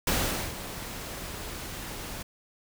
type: noise with ADSR envelope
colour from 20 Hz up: pink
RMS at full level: -25 dBFS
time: 0.07-2.23 s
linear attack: 4 ms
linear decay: 450 ms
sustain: -13 dB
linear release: 10 ms
effects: none